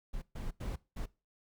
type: noise bursts at uneven times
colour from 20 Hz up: brown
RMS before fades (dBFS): -38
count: 4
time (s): 0.13-0.22 / 0.35-0.51 / 0.6-0.76 / 0.96-1.06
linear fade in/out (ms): 10
effects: noise-tail reverb RT60 0.3 s tail -21 dB re dry